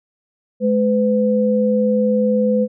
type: tone pair together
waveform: sine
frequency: 212.1 / 504 Hz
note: G#3 / B4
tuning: +37 / +35 cents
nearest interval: octave + minor third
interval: 1498 cents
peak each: -16 dBFS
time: 0.6-2.68 s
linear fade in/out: 50 ms
effects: none